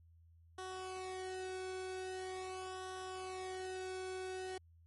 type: tone with flanger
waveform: sawtooth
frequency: 373.3 Hz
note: F#4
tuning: 15 cents sharp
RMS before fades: -44 dBFS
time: 0.58-4.58 s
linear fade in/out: 5 ms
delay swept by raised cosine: 0.43 to 1.03 ms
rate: 0.43 Hz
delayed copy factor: -0.8
effects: added 83 Hz sine -61 dBFS peak until 4.86 s + MP3 48 kbps